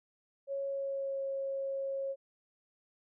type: tone with pitch glide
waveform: sine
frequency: 552 to 544.7 Hz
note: C#5 to C#5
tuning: -7 to -30 cents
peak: -33 dBFS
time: 0.47-2.16 s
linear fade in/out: 50 ms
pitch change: -23 cents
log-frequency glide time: 0.66-1.22 s
effects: none